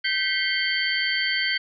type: tone cluster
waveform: sine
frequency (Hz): 1554 / 1966 / 2125 / 3141 / 4517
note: G6 / B6 / C7 / G7 / C#8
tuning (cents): -16 / -8 / +26 / +3 / +32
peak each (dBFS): -28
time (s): 0.04-1.58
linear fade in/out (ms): 10
effects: none